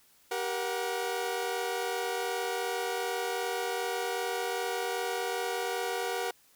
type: tone cluster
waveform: sawtooth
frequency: 388.8 / 473.8 / 735 Hz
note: G4 / A#4 / F#5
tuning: -14 / +28 / -12 cents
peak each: -32 / -30 / -32 dBFS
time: 0.31-6.31 s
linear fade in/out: 5 ms
effects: white hiss -63 dBFS RMS until 6.55 s